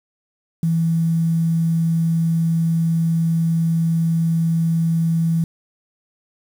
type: tone with quantisation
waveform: sine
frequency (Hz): 164.81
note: E3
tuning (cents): 0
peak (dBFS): -15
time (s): 0.63-5.44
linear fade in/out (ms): 2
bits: 7
effects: none

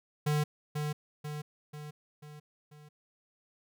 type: tone with echo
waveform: square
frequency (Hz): 149.6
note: D3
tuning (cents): +32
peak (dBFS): -27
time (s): 0.26-0.44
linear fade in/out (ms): 10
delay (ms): 490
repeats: 5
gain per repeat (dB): -5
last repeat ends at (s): 2.89
effects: none

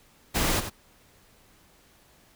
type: noise with echo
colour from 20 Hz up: pink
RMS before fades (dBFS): -25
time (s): 0.34-0.61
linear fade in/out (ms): 20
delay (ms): 92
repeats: 1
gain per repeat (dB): -9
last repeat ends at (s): 0.702
effects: pink hiss -59 dBFS RMS until 2.35 s

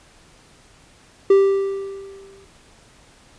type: tone with exponential decay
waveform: triangle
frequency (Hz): 392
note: G4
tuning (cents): 0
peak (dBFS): -6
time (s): 1.3-2.45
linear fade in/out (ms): 5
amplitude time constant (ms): 250
effects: pink hiss -51 dBFS RMS until 3.38 s + resampled to 22050 Hz

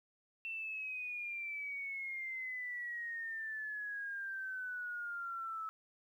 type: exponential sweep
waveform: sine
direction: down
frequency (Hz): 2696 to 1300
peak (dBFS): -39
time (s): 0.45-5.69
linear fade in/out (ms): 0
effects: 12-bit

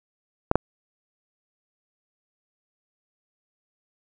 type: clicks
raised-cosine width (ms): 1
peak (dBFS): -3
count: 2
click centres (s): 0.514 / 0.556
effects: none

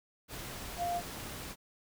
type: tone in noise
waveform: sine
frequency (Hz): 698.5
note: F5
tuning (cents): 0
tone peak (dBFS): -31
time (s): 0.77-1.02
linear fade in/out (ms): 50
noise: pink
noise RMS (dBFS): -43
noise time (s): 0.28-1.56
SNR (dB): +9
effects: none

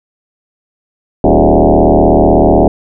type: tone with frequency modulation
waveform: sine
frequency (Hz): 174.4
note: F3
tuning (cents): -2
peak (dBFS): -4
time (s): 1.24-2.68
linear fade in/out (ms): 2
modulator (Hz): 76.2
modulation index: 7.7
effects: none

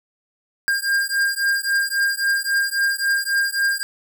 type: beating tone pair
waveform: square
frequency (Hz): 1604 / 1607.7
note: G6 / G6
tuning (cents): +39 / +43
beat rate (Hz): 3.7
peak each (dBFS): -22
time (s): 0.68-3.83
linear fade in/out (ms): 0
effects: none

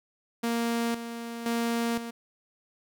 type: tone with tremolo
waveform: sawtooth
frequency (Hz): 233.1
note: A#3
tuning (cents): 0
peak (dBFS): -22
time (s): 0.43-2.11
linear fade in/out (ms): 10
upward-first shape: square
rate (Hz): 0.97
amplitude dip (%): 65
effects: none

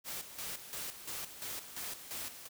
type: noise with tremolo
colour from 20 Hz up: white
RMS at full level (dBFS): -41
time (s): 0.04-2.49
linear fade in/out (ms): 50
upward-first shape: square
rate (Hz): 2.9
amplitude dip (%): 65
effects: none

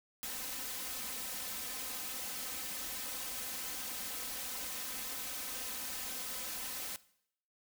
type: noise with comb filter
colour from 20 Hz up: white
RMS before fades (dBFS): -41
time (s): 0.23-6.96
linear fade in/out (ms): 0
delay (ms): 3.9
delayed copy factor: +0.9
effects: noise-tail reverb RT60 0.7 s tail -19 dB re dry

